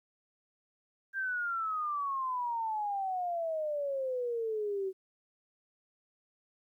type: exponential sweep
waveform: sine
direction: down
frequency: 1598 to 374.9 Hz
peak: -31 dBFS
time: 1.13-4.93 s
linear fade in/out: 50 ms
effects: 12-bit